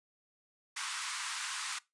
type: band-pass noise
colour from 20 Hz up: pink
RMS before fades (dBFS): -39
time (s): 0.76-1.79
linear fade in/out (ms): 10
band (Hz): 990 to 10000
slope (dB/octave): 48
effects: noise-tail reverb RT60 0.2 s tail -20 dB re dry + resampled to 24000 Hz